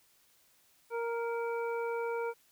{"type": "harmonic tone with a mistuned harmonic", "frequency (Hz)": 466.2, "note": "A#4", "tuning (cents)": 0, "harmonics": [1, 2, 3, 5], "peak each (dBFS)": [-33, -39, -43, -47], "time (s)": [0.9, 2.34], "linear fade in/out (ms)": 50, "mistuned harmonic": 5, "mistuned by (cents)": -19, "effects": ["white hiss -67 dBFS RMS until 2.51 s"]}